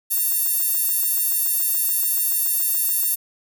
sawtooth tone with high-pass filter, 907 Hz, A#5, 48 cents flat, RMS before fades -21 dBFS, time 0.1-3.16 s, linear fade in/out 20 ms, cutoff 12000 Hz, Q 1.5, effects none

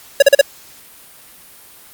square tone bursts, 559 Hz, C#5, 14 cents sharp, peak -4 dBFS, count 4, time 0.2-0.413 s, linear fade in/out 5 ms, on 24 ms, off 39 ms, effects white hiss -42 dBFS RMS until 1.93 s + Opus 48 kbps

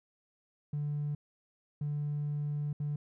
triangle tone bursts at uneven times, 146.9 Hz, D3, 1 cent sharp, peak -28 dBFS, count 3, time 0.73-1.15 / 1.81-2.73 / 2.8-2.96 s, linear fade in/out 5 ms, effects tanh soft clip ceiling -28 dBFS

